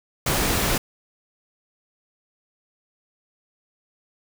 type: noise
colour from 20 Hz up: pink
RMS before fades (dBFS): -22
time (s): 0.26-0.78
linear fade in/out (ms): 5
effects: none